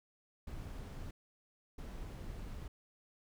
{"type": "noise bursts at uneven times", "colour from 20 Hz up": "brown", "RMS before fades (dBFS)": -45, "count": 2, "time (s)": [[0.47, 1.11], [1.78, 2.68]], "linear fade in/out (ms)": 5, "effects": []}